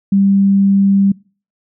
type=tone; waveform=sine; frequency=197 Hz; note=G3; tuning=9 cents sharp; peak=-8 dBFS; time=0.12-1.12 s; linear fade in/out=5 ms; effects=noise-tail reverb RT60 0.4 s tail -25 dB re dry